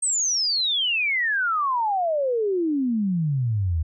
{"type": "exponential sweep", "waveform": "sine", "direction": "down", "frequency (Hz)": [8460, 76], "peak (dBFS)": -20, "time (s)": [0.02, 3.83], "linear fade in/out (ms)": 10, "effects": []}